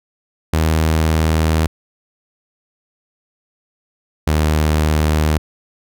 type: tone pair in turn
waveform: sawtooth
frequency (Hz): 79.4 / 77.01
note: D#2 / D#2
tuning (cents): +36 / -17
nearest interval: minor second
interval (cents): 53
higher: first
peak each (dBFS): -9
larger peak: neither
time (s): 0.53-1.67 / 4.27-5.38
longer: first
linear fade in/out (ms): 5
effects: none